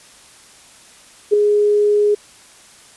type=tone with ADSR envelope; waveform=sine; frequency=415.3 Hz; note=G#4; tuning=in tune; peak=-6 dBFS; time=1.31-2.15 s; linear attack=26 ms; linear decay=4 ms; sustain=-5 dB; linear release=10 ms; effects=white hiss -45 dBFS RMS until 2.96 s + resampled to 24000 Hz